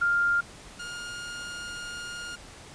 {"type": "tone pair in turn", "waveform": ["sine", "sawtooth"], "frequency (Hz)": [1400, 1418.7], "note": ["F6", "F6"], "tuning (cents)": [4, 27], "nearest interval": "unison", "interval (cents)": 23, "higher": "second", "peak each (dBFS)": [-21, -32], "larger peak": "first", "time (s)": [[0.01, 0.41], [0.79, 2.36]], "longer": "second", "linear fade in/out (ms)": 10, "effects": ["pink hiss -47 dBFS RMS until 2.74 s", "resampled to 22050 Hz"]}